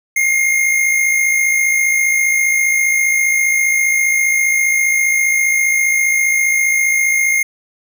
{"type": "tone pair together", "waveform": "square", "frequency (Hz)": [2125, 2180], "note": ["C7", "C#7"], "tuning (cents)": [26, -29], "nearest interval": "unison", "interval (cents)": 45, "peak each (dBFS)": [-13, -22], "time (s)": [0.16, 7.43], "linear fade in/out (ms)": 5, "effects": []}